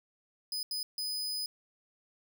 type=tone bursts at uneven times; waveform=40% pulse; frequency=5000 Hz; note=D#8; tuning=8 cents sharp; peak=-32 dBFS; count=3; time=0.52-0.63 / 0.71-0.83 / 0.98-1.46 s; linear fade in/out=2 ms; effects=none